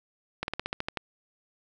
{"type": "slowing click train", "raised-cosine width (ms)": 0.3, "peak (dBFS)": -14, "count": 9, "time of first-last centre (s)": [0.43, 0.972], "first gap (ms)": 51, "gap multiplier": 1.08, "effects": []}